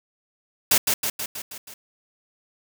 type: noise with echo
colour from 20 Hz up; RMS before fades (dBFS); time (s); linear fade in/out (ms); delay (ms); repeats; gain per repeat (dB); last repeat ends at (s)
white; -17; 0.71-0.78; 5; 160; 6; -4; 1.74
effects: none